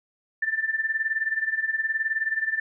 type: tone with tremolo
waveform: sine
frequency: 1775 Hz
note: A6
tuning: 15 cents sharp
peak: -20 dBFS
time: 0.42-2.6 s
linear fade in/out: 5 ms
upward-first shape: sine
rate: 19 Hz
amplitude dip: 80%
effects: none